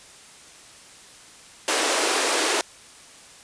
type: high-pass noise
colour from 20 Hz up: pink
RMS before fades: -22 dBFS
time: 1.68-2.61 s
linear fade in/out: 0 ms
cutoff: 300 Hz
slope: 48 dB/octave
effects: white hiss -47 dBFS RMS until 3.43 s + resampled to 22050 Hz